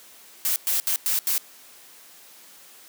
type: noise bursts at uneven times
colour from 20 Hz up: blue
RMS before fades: -23 dBFS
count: 5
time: 0.45-0.56 / 0.67-0.8 / 0.87-0.96 / 1.06-1.19 / 1.27-1.38 s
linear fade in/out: 0 ms
effects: white hiss -49 dBFS RMS until 2.88 s + high-pass 200 Hz 12 dB/octave